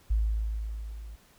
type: tone with level ramp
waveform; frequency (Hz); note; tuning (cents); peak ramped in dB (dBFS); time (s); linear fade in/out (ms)
sine; 54.1; A1; -29; -21 to -40; 0.1-1.16; 10
effects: pink hiss -60 dBFS RMS until 1.38 s